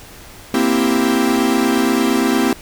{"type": "chord", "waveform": "45% pulse", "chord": "C dominant seventh", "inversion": "third", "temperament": "equal", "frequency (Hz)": [233.1, 261.6, 329.6, 392], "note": ["Bb3", "C4", "E4", "G4"], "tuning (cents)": [0, 0, 0, 0], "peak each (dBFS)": [-19, -17, -20, -21], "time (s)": [0.54, 2.53], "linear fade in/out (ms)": 2, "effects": ["pink hiss -39 dBFS RMS until 2.61 s"]}